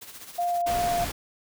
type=noise with tremolo; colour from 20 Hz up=white; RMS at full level=-41 dBFS; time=0.01-0.62 s; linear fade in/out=10 ms; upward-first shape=sine; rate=15 Hz; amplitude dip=60%
type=tone with vibrato; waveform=sine; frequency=698.5 Hz; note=F5; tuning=in tune; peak=-23 dBFS; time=0.38-1.05 s; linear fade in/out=10 ms; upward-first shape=sine; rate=2.8 Hz; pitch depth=8 cents each way
type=noise; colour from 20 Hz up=pink; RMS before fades=-32 dBFS; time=0.66-1.12 s; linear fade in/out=10 ms
effects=none